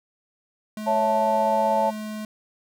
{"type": "tone", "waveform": "square", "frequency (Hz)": 214.4, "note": "A3", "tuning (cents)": -45, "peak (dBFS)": -31, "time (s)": [0.77, 2.25], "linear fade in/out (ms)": 2}
{"type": "chord", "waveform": "sine", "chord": "A major", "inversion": "first", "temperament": "equal", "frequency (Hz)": [554.4, 659.3, 880], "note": ["C#5", "E5", "A5"], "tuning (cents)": [0, 0, 0], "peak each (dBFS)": [-25, -24, -21], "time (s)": [0.86, 1.91], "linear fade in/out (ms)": 20}
{"effects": []}